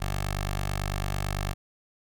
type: tone with notch filter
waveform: 10% pulse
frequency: 49 Hz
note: G1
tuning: in tune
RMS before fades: -30 dBFS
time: 0-1.54 s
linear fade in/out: 20 ms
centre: 260 Hz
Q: 0.59
effects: none